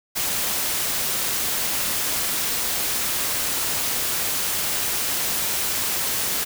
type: noise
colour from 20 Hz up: white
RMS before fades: -24 dBFS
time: 0.15-6.45 s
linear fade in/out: 20 ms
effects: none